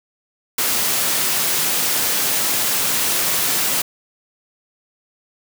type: high-pass noise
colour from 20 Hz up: white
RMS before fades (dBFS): -19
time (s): 0.58-3.82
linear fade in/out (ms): 5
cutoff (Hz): 110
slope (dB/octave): 24
effects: none